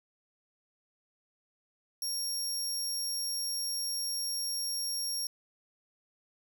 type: tone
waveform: 25% pulse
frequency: 5570 Hz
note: F8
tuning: 5 cents flat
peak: -27 dBFS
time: 2.02-5.27 s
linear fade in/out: 2 ms
effects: none